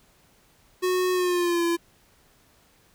square tone with pitch glide, 366.3 to 339.8 Hz, F#4 to F4, -17 to -47 cents, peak -22 dBFS, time 0.82-1.77 s, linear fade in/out 20 ms, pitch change -130 cents, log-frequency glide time 1.13-1.64 s, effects pink hiss -60 dBFS RMS until 2.94 s

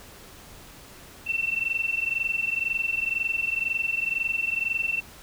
sine tone pair together, 2678 / 2700 Hz, E7 / E7, +27 / +41 cents, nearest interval unison, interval 14 cents, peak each -27 dBFS, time 1.26-5.01 s, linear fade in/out 20 ms, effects pink hiss -47 dBFS RMS until 5.22 s

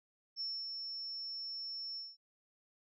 sine tone with ADSR envelope, 5400 Hz, E8, 41 cents sharp, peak -36 dBFS, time 0.36-2.17 s, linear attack 46 ms, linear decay 250 ms, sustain -4 dB, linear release 200 ms, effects none

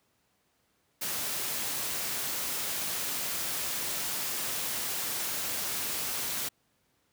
white noise, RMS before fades -33 dBFS, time 1.01-6.49 s, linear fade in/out 10 ms, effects pink hiss -72 dBFS RMS until 7.12 s + high-pass 80 Hz 12 dB/octave

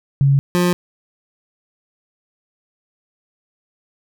sine / 25% pulse tone pair in turn, 138.59 / 177.24 Hz, C#3 / F3, 0 / +26 cents, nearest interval major third, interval 426 cents, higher second, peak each -10 dBFS, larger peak neither, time 0.21-0.39 / 0.55-0.73 s, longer neither, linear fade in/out 0 ms, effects none

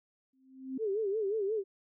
sine tone with exponential growth, 263 Hz, C4, 9 cents sharp, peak -31 dBFS, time 0.33-0.78 s, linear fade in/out 5 ms, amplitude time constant 97 ms
sine tone with vibrato, 415.3 Hz, G#4, in tune, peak -29 dBFS, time 0.78-1.64 s, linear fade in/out 50 ms, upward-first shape sine, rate 5.6 Hz, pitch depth 130 cents each way
effects none

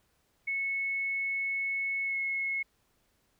sine tone with pitch glide, 2200 to 2179 Hz, C#7 to C#7, -14 to -30 cents, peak -29 dBFS, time 0.47-2.63 s, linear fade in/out 10 ms, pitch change -16 cents, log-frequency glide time 2.04-2.17 s, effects pink hiss -72 dBFS RMS until 3.39 s

